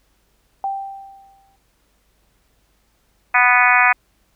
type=tone with exponential decay; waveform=sine; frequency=784 Hz; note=G5; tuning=in tune; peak=-18 dBFS; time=0.64-1.56 s; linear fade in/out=1 ms; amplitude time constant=200 ms
type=harmonic tone; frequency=247 Hz; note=B3; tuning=in tune; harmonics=3 / 4 / 5 / 6 / 7 / 8 / 9 / 10; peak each=-19 / -19 / -19 / -19 / -19 / -19 / -19 / -19 dBFS; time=3.34-3.93 s; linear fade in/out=10 ms
effects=added 50 Hz sine -63 dBFS peak until 4.35 s + pink hiss -63 dBFS RMS until 4.35 s